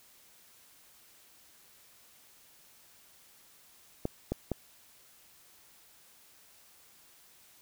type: clicks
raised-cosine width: 2 ms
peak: -17 dBFS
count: 3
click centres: 4.054 / 4.32 / 4.517 s
effects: white hiss -60 dBFS RMS until 7.61 s